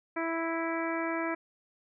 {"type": "harmonic tone", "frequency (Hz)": 329.6, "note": "E4", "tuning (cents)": 0, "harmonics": [1, 2, 3, 4, 5, 6, 7], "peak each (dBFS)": [-33, -36, -38, -39, -40, -41, -41], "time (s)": [0.16, 1.35], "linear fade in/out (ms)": 10, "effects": []}